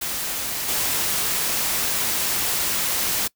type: noise with level steps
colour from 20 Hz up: white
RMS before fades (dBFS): -27 / -23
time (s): 0.01-3.28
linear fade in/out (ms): 10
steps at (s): 0.68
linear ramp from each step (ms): 10
effects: noise-tail reverb RT60 0.1 s tail -23 dB re dry